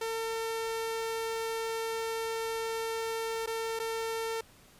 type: tone with dropouts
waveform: sawtooth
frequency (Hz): 451.5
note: A4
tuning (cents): +45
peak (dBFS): -28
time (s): 0.01-4.41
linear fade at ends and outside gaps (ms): 5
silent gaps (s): 3.462-3.473 / 3.792-3.798
effects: pink hiss -58 dBFS RMS until 4.79 s + resampled to 32000 Hz